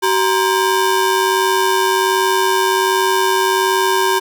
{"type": "ring-modulated tone", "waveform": "30% pulse", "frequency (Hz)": 659.3, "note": "E5", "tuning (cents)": 0, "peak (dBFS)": -7, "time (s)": [0.02, 4.2], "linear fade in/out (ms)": 20, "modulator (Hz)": 279, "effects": []}